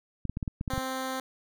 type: clicks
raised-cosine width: 5 ms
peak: -19 dBFS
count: 9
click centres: 0.253 / 0.296 / 0.371 / 0.428 / 0.478 / 0.611 / 0.678 / 0.736 / 0.779 s
type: tone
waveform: 10% pulse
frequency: 261.6 Hz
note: C4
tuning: in tune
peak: -23 dBFS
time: 0.7-1.2 s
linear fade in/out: 2 ms
effects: none